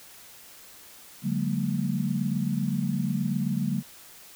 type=tone cluster; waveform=sine; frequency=143.3 / 181.5 / 200.6 / 228.6 Hz; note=D3 / F#3 / G3 / A#3; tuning=-42 / -33 / +40 / -34 cents; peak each=-30 dBFS; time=1.22-3.83 s; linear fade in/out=50 ms; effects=white hiss -49 dBFS RMS until 4.35 s